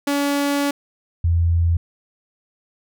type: tone pair in turn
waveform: sawtooth / sine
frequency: 284.3 / 84.52 Hz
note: C#4 / E2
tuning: +44 / +44 cents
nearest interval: octave + major sixth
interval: 2100 cents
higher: first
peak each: -14 dBFS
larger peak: neither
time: 0.07-0.71 / 1.24-1.77 s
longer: first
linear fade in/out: 5 ms
effects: none